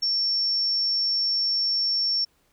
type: tone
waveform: sine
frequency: 5450 Hz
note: F8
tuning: 43 cents flat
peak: -21 dBFS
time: 0.02-2.25 s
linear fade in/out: 10 ms
effects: pink hiss -66 dBFS RMS until 2.52 s